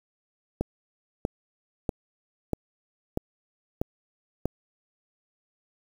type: click train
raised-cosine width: 2 ms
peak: -12 dBFS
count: 7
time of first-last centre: 0.61-4.456 s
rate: 1.56 Hz
effects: 7-bit